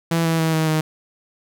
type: tone with pitch steps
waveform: sawtooth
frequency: 166.1 / 163.62 / 161.19 / 158.78 / 156.42 Hz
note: E3 / E3 / E3 / D#3 / D#3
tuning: +13 / -13 / -38 / +35 / +10 cents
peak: -13 dBFS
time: 0.11-0.81 s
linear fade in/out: 5 ms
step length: 140 ms
effects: none